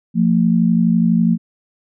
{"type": "tone pair together", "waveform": "sine", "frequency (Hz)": [174.61, 226.7], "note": ["F3", "A#3"], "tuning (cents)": [0, -48], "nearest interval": "perfect fourth", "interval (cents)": 452, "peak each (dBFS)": -14, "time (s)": [0.14, 1.38], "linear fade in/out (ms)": 50, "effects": []}